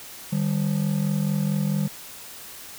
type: ring-modulated tone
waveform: triangle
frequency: 174.61 Hz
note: F3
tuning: in tune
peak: -16 dBFS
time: 0.32-1.88 s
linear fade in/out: 10 ms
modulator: 22.3 Hz
effects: white hiss -41 dBFS RMS until 2.78 s